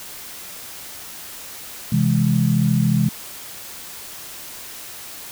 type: chord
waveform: sine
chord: C augmented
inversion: none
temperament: equal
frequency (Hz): 130.81 / 164.81 / 207.7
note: C3 / E3 / G#3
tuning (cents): 0 / 0 / 0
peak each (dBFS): -19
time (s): 1.92-3.09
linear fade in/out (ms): 5
effects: white hiss -36 dBFS RMS until 5.31 s